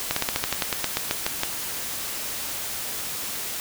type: slowing click train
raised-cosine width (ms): 0.2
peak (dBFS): -5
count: 14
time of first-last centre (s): 0.11-1.434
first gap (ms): 54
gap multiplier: 1.1
effects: white hiss -31 dBFS RMS until 3.6 s